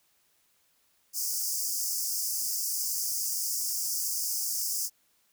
pink high-pass noise, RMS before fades -31 dBFS, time 1.13-4.9 s, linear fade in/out 50 ms, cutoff 4900 Hz, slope 96 dB/octave, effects white hiss -69 dBFS RMS until 5.32 s

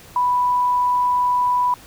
sine tone, 987.8 Hz, B5, in tune, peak -15 dBFS, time 0.16-1.74 s, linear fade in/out 2 ms, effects pink hiss -44 dBFS RMS until 1.86 s

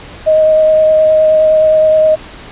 sine tone with vibrato, 625 Hz, D#5, 8 cents sharp, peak -5 dBFS, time 0.26-2.16 s, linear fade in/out 20 ms, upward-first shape sine, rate 9.6 Hz, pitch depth 11 cents each way, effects pink hiss -32 dBFS RMS until 2.51 s + resampled to 8000 Hz

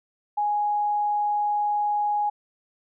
sine tone, 830.6 Hz, G#5, in tune, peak -21 dBFS, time 0.37-2.3 s, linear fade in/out 10 ms, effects none

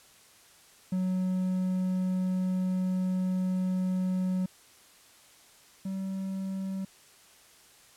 triangle tone pair in turn, 185 / 191.59 Hz, F#3 / G3, 0 / -39 cents, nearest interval minor second, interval 61 cents, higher second, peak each -24 / -29 dBFS, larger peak first, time 0.92-4.46 / 5.85-6.85 s, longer first, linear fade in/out 5 ms, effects white hiss -57 dBFS RMS until 7.96 s + low-pass 11000 Hz 12 dB/octave

